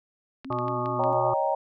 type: clicks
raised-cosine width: 0.3 ms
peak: -26 dBFS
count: 6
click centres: 0.446 / 0.526 / 0.587 / 0.682 / 0.859 / 1.038 s
type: tone with vibrato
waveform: sine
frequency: 258.8 Hz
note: C4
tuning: 19 cents flat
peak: -35 dBFS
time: 0.45-1.13 s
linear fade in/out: 0 ms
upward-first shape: triangle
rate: 5 Hz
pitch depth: 110 cents each way
type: harmonic tone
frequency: 122.4 Hz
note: B2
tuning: 15 cents flat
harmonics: 1 / 3 / 5 / 7 / 9 / 10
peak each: -33 / -33 / -33 / -33 / -33 / -33 dBFS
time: 0.5-1.34 s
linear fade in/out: 5 ms
type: chord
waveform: sine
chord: Eb dominant seventh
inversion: third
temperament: equal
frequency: 554.4 / 622.3 / 784 / 932.3 Hz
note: Db5 / Eb5 / G5 / Bb5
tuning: 0 / 0 / 0 / 0 cents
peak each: -28 dBFS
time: 0.99-1.55 s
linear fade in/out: 5 ms
effects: none